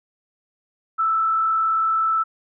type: tone with frequency modulation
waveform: sine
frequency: 1318.5 Hz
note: E6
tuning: in tune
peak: -17 dBFS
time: 0.98-2.24 s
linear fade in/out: 20 ms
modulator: 41.8 Hz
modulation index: 0.37
effects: none